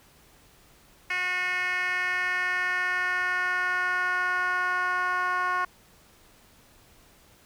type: tone with band-pass filter sweep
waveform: 10% pulse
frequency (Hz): 362.9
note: F#4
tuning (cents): -34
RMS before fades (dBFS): -27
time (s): 1.1-5.65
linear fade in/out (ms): 5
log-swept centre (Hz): 2200 to 1200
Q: 2.9
effects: pink hiss -57 dBFS RMS until 7.45 s